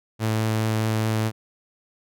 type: tone with vibrato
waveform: sawtooth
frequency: 110 Hz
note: A2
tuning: in tune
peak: -17 dBFS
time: 0.19-1.32 s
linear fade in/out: 50 ms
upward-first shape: triangle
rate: 4.8 Hz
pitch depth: 10 cents each way
effects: none